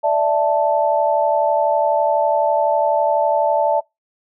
sine chord, D suspended second, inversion none, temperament equal, 587.3 / 659.3 / 880 Hz, D5 / E5 / A5, 0 / 0 / 0 cents, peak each -18 dBFS, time 0.03-3.81 s, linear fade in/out 20 ms, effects noise-tail reverb RT60 0.2 s tail -26 dB re dry

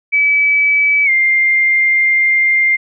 sine tone with pitch glide, 2294 to 2104 Hz, D7 to C7, -41 to +9 cents, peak -9 dBFS, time 0.12-2.77 s, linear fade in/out 20 ms, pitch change -150 cents, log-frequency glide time 1.05-1.1 s, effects none

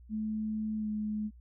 sine tone with pitch glide, 216.2 to 212.5 Hz, A3 to G#3, -30 to +40 cents, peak -31 dBFS, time 0.09-1.31 s, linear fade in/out 50 ms, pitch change -30 cents, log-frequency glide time 0.77-0.88 s, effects added 60 Hz sine -51 dBFS peak until 1.4 s

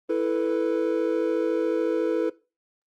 triangle chord, E suspended fourth, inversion none, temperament equal, 329.6 / 440 / 493.9 Hz, E4 / A4 / B4, 0 / 0 / 0 cents, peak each -24 dBFS, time 0.09-2.3 s, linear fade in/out 10 ms, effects noise-tail reverb RT60 0.3 s tail -20 dB re dry + Opus 24 kbps

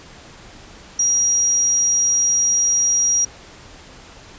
sine tone, 5720 Hz, F8, 41 cents sharp, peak -14 dBFS, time 0.99-3.25 s, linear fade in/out 5 ms, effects pink hiss -42 dBFS RMS until 4.38 s + resampled to 16000 Hz

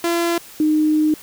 sawtooth / sine tone pair in turn, 340.3 / 307.2 Hz, F4 / D#4, -45 / -22 cents, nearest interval major second, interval 177 cents, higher first, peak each -13 dBFS, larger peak neither, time 0.04-0.38 / 0.6-1.14 s, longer second, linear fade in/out 2 ms, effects white hiss -41 dBFS RMS until 1.22 s

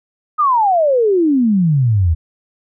sine exponential sweep, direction down, 1268 to 76.9 Hz, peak -10 dBFS, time 0.38-2.15 s, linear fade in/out 20 ms, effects none

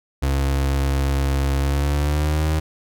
35% pulse tone with pitch glide, 68.6 to 77.9 Hz, C#2 to D#2, -17 to +3 cents, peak -16 dBFS, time 0.22-2.6 s, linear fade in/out 10 ms, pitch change +220 cents, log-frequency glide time 1.59-2.48 s, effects none

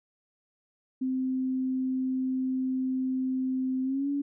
sine tone with pitch glide, 259.6 to 283.1 Hz, C4 to C#4, -13 to +37 cents, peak -26 dBFS, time 1.01-4.22 s, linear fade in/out 10 ms, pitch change +150 cents, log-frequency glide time 3.83-4.09 s, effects none

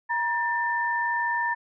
sine tone pair together, 948 / 1786 Hz, A#5 / A6, +29 / +25 cents, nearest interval major seventh, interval 1096 cents, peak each -26 dBFS, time 0.09-1.55 s, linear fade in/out 20 ms, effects none

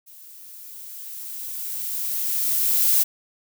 violet noise with level ramp, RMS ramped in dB -46 to -17 dBFS, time 0.06-3.04 s, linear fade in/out 20 ms, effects none

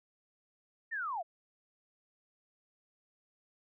sine linear sweep, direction down, 1864.7 to 622.3 Hz, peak -34 dBFS, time 0.91-1.23 s, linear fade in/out 20 ms, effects none

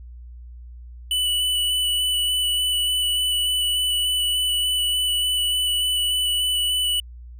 square tone with vibrato, 2971 Hz, F#7, 6 cents sharp, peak -20 dBFS, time 1.11-7 s, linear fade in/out 2 ms, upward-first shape square, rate 3.4 Hz, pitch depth 9 cents each way, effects added 60 Hz sine -37 dBFS peak until 7.39 s

